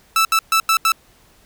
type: tone bursts at uneven times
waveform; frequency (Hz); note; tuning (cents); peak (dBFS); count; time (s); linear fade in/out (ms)
sawtooth; 1318.5; E6; 0; -9; 5; 0.16-0.25 / 0.32-0.39 / 0.52-0.6 / 0.69-0.77 / 0.85-0.92; 2
effects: pink hiss -53 dBFS RMS until 1.45 s